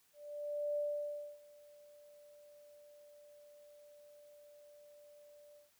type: tone with ADSR envelope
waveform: sine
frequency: 587.3 Hz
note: D5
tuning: in tune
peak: -33 dBFS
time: 0.13-5.71 s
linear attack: 640 ms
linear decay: 610 ms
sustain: -24 dB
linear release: 150 ms
effects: white hiss -72 dBFS RMS until 5.79 s